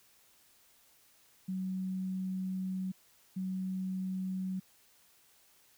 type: tone bursts at uneven times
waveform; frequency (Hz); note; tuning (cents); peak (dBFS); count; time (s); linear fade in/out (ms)
sine; 187.5; F#3; +23; -33; 2; 1.48-2.92 / 3.36-4.6; 10
effects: white hiss -65 dBFS RMS until 5.77 s